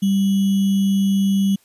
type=tone with sample-and-hold; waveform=sine; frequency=196 Hz; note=G3; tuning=in tune; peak=-14 dBFS; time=0.02-1.56 s; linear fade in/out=10 ms; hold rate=3150 Hz; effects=white hiss -58 dBFS RMS until 1.64 s + resampled to 32000 Hz